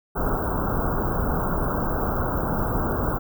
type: band-stop noise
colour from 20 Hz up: pink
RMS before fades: -24 dBFS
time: 0.15-3.19 s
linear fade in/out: 20 ms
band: 1500 to 16000 Hz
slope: 96 dB/octave
effects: none